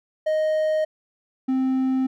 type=tone pair in turn; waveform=triangle; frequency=622.3 / 261.6 Hz; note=D#5 / C4; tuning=0 / 0 cents; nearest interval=octave + minor third; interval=1500 cents; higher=first; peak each=-17 dBFS; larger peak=neither; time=0.26-0.85 / 1.48-2.07 s; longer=neither; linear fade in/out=10 ms; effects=none